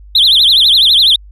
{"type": "tone with vibrato", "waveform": "sine", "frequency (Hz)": 3589, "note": "A7", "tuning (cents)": 34, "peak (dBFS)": -3, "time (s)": [0.15, 1.16], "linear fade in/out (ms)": 5, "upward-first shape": "triangle", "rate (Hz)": 12, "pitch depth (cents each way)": 290, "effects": ["tanh soft clip ceiling -3 dBFS", "added 50 Hz sine -33 dBFS peak until 1.31 s"]}